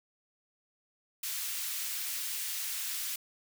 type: high-pass noise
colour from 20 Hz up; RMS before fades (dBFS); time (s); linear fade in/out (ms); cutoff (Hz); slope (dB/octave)
white; -36; 1.23-3.16; 5; 1900; 12
effects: none